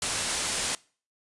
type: low-pass noise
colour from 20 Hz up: white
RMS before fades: -30 dBFS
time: 0.02-0.75 s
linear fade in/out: 2 ms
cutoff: 10000 Hz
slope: 48 dB/octave
effects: noise-tail reverb RT60 0.4 s tail -23 dB re dry + resampled to 24000 Hz